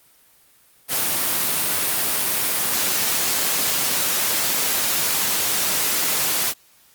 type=high-pass noise; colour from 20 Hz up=white; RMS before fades=-21 dBFS; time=0.88-6.54 s; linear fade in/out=50 ms; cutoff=110 Hz; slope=12 dB/octave; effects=white hiss -55 dBFS RMS until 6.94 s + Opus 32 kbps